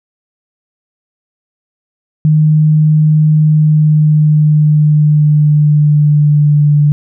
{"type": "tone with pitch glide", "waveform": "sine", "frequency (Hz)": [153.9, 147.29], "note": ["D#3", "D3"], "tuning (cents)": [-19, 5], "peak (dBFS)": -5, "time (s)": [2.25, 6.92], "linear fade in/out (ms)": 0, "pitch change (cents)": -76, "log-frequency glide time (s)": [3.41, 6.77], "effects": []}